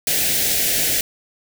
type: band-stop noise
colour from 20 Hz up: white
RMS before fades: -19 dBFS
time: 0.07-1.01 s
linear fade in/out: 2 ms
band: 740 to 1600 Hz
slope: 48 dB/octave
effects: none